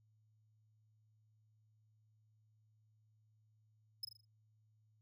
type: tone with echo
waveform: 45% pulse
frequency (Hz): 5110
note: D#8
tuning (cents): +45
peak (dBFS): -39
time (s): 4.03-4.05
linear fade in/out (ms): 5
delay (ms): 40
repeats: 5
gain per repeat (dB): -7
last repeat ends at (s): 4.25
effects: added 108 Hz sine -70 dBFS peak until 5.01 s